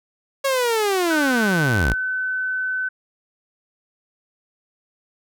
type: linear sweep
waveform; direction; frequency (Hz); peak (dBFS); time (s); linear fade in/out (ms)
sawtooth; down; 554.4 to 43.65; -14; 0.44-1.94; 10
type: tone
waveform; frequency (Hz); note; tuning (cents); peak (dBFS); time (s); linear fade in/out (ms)
sine; 1515; F#6; +40; -21; 1.1-2.89; 10
effects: none